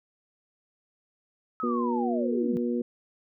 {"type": "linear sweep", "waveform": "sine", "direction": "down", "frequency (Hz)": [1300, 160.5], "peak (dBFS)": -30, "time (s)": [1.6, 2.57], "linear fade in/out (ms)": 0}
{"type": "harmonic tone", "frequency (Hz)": 120.3, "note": "B2", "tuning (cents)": -45, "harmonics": [2, 3, 4], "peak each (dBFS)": [-27, -31, -33], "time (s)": [1.63, 2.82], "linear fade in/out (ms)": 5}
{"effects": []}